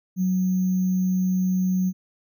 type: tone with sample-and-hold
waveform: sine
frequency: 185 Hz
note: F#3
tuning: in tune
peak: -19 dBFS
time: 0.16-1.93 s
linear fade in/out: 50 ms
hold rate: 6300 Hz
effects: none